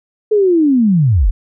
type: linear sweep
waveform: sine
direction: down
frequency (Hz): 436.4 to 31.16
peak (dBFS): -8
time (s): 0.31-1.31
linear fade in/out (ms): 10
effects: none